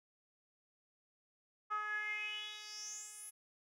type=tone with band-pass filter sweep; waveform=10% pulse; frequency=422.2 Hz; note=G#4; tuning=29 cents sharp; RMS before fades=-43 dBFS; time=1.7-3.31 s; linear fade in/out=20 ms; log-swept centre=1200 to 11000 Hz; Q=7.2; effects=none